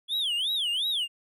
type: tone with vibrato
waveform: triangle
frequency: 3290 Hz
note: G#7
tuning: 17 cents flat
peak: -24 dBFS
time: 0.08-1.08 s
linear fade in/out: 50 ms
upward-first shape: sine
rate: 2.8 Hz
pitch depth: 280 cents each way
effects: none